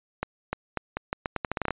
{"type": "accelerating click train", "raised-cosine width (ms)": 0.5, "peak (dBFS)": -12, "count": 14, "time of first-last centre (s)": [0.23, 1.707], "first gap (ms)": 300, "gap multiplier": 0.81, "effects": ["resampled to 8000 Hz"]}